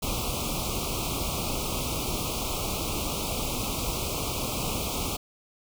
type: band-stop noise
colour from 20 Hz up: pink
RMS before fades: -30 dBFS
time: 0.02-5.17 s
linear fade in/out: 10 ms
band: 1300 to 2300 Hz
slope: 96 dB/octave
effects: none